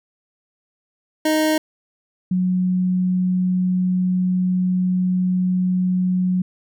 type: tone pair in turn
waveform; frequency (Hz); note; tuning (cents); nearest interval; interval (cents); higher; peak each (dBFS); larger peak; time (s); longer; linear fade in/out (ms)
25% pulse / sine; 311.1 / 182.96; D#4 / F#3; 0 / -19; major sixth; 919; first; -12 / -16; first; 1.25-1.58 / 2.31-6.42; second; 5
effects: none